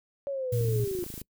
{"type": "linear sweep", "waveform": "sine", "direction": "down", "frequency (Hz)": [566, 349.2], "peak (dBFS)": -29, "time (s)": [0.27, 1.04], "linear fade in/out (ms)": 0}
{"type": "tone", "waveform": "sine", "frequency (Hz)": 116.54, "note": "A#2", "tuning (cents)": 0, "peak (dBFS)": -25, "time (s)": [0.52, 0.85], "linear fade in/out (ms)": 10}
{"type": "noise", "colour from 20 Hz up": "blue", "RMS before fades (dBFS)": -43, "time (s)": [0.52, 1.22], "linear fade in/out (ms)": 5}
{"type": "click train", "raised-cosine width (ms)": 3, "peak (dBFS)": -29, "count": 17, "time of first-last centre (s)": [0.61, 1.216], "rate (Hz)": 26.4}
{"effects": ["noise-tail reverb RT60 0.1 s tail -26 dB re dry"]}